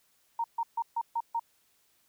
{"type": "tone bursts", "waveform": "sine", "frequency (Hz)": 926, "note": "A#5", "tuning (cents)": -12, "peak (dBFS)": -27, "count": 6, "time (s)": [0.39, 1.396], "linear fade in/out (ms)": 5, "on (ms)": 51, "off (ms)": 140, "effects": ["white hiss -69 dBFS RMS until 2.08 s"]}